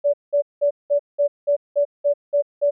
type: tone bursts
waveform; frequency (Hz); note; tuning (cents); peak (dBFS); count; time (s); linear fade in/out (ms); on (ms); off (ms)
sine; 576; D5; -34; -14; 10; 0.04-2.71; 20; 96; 190
effects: none